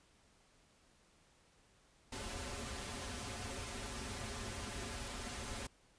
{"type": "noise with comb filter", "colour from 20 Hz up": "pink", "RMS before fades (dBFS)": -44, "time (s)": [2.12, 5.67], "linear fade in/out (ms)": 5, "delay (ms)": 6.3, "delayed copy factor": -0.95, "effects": ["pink hiss -69 dBFS RMS until 5.98 s", "resampled to 22050 Hz"]}